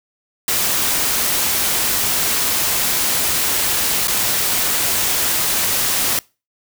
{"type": "noise with dropouts", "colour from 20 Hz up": "white", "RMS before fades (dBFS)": -18, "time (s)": [0.48, 6.19], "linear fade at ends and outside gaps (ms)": 1, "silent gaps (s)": [4.073, 4.081], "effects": ["noise-tail reverb RT60 0.3 s tail -24 dB re dry"]}